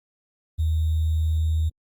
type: tone with sample-and-hold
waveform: sine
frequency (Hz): 79.5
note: D#2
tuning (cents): +38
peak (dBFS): -19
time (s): 0.58-1.7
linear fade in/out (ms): 20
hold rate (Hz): 3675
effects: Opus 32 kbps